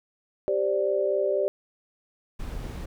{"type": "chord", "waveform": "sine", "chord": "G suspended fourth", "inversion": "none", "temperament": "equal", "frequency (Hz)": [392, 523.3, 587.3], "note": ["G4", "C5", "D5"], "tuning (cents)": [0, 0, 0], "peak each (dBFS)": [-26, -29, -25], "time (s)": [0.48, 1.48], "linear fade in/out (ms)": 0}
{"type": "noise", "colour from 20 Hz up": "brown", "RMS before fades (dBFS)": -34, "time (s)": [2.39, 2.86], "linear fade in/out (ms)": 10}
{"effects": []}